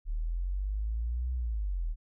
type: linear two-way sweep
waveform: sine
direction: up then down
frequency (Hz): 36.71 to 63.3 to 36.71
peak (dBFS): -29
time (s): 0.05-1.96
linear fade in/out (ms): 50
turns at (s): 1.33
effects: none